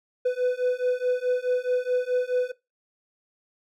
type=beating tone pair; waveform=triangle; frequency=497 / 501.7 Hz; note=B4 / B4; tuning=+11 / +27 cents; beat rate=4.7 Hz; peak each=-23 / -23 dBFS; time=0.25-2.52 s; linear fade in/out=10 ms; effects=noise-tail reverb RT60 0.2 s tail -18 dB re dry